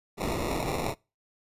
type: noise with sample-and-hold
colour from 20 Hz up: blue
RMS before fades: -30 dBFS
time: 0.17-0.95 s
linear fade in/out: 50 ms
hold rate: 1575 Hz
effects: noise-tail reverb RT60 0.3 s tail -25 dB re dry + resampled to 32000 Hz